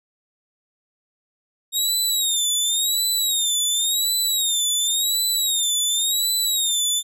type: tone with vibrato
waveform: 20% pulse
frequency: 3729 Hz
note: A#7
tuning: in tune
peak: -13 dBFS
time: 1.72-7.03 s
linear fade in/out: 50 ms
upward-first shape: sine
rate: 0.92 Hz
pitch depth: 120 cents each way
effects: none